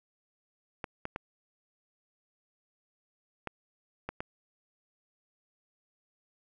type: clicks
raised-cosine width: 0.5 ms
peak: -20 dBFS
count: 6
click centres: 0.842 / 1.054 / 1.161 / 3.473 / 4.09 / 4.205 s
effects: none